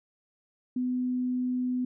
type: tone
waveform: sine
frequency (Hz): 251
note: B3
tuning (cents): +28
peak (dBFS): -26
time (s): 0.76-1.85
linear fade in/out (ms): 5
effects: none